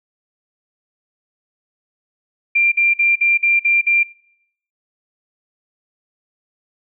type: tone bursts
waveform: sine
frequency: 2377 Hz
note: D7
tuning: 20 cents sharp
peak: -11 dBFS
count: 7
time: 2.55-4.034 s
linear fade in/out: 10 ms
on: 170 ms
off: 49 ms
effects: noise-tail reverb RT60 0.7 s tail -21 dB re dry